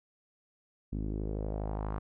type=tone with low-pass filter sweep; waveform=sawtooth; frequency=52.3 Hz; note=G#1; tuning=13 cents sharp; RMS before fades=-35 dBFS; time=0.92-1.99 s; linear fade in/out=10 ms; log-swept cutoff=250 to 1200 Hz; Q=2.2; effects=none